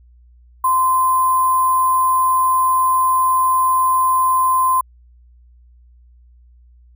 sine tone with sample-and-hold, 1036 Hz, C6, 17 cents flat, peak -12 dBFS, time 0.64-4.81 s, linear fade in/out 5 ms, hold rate 11025 Hz, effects added 60 Hz sine -45 dBFS peak until 6.95 s

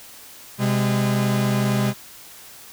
45% pulse tone pair together, 128.4 / 203.8 Hz, C3 / G#3, -32 / -32 cents, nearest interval minor sixth, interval 800 cents, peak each -21 dBFS, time 0.58-1.94 s, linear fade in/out 50 ms, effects white hiss -43 dBFS RMS until 2.72 s

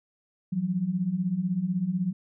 sine beating tone pair, 169.9 / 185.9 Hz, F3 / F#3, -47 / +8 cents, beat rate 16 Hz, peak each -30 / -26 dBFS, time 0.52-2.13 s, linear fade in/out 10 ms, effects none

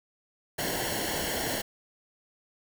pink noise with comb filter, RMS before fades -31 dBFS, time 0.58-1.62 s, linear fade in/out 10 ms, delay 0.81 ms, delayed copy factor -0.75, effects none

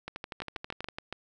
two click trains, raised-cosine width 0.3 ms, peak -21 / -20 dBFS, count 11 / 6, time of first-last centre 0.08-0.886 / 0.42-1.126 s, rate 12.4 / 7.08 Hz, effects none

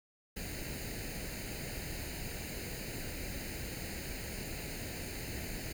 pink noise with comb filter, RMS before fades -41 dBFS, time 0.36-5.73 s, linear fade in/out 10 ms, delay 0.44 ms, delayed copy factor +0.75, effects none

